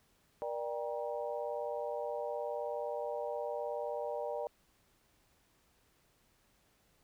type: harmonic tone with a mistuned harmonic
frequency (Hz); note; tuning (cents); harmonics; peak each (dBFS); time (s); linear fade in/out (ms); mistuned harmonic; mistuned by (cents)
158; D#3; +27; 3 / 4 / 5 / 6; -40 / -38 / -43 / -46; 0.42-4.47; 0; 4; -110
effects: pink hiss -71 dBFS RMS until 7.03 s